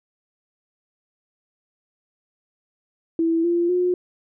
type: tone with pitch steps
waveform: sine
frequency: 329.6 / 344.2 / 359.4 Hz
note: E4 / F4 / F4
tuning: 0 / -25 / +50 cents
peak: -17 dBFS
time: 3.19-3.94 s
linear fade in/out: 2 ms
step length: 250 ms
effects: none